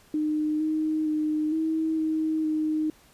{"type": "tone with pitch steps", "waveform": "sine", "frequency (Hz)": [305.4, 311.6, 306.6, 319.1, 315, 309.9], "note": ["D#4", "D#4", "D#4", "D#4", "D#4", "D#4"], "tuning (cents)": [-32, 3, -25, 44, 21, -7], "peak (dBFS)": -23, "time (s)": [0.14, 2.9], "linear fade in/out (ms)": 2, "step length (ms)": 460, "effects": ["pink hiss -57 dBFS RMS until 3.13 s", "resampled to 32000 Hz"]}